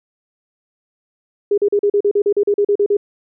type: tone bursts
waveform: sine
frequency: 408.2 Hz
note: G#4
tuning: 30 cents flat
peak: -11 dBFS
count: 14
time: 1.51-2.969 s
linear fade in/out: 5 ms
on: 68 ms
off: 39 ms
effects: none